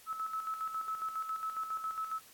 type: tone with tremolo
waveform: sine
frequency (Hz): 1300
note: E6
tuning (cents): -24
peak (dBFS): -33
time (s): 0.06-2.21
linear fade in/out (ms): 50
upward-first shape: square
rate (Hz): 7.3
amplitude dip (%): 55
effects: white hiss -58 dBFS RMS until 2.33 s + AAC 64 kbps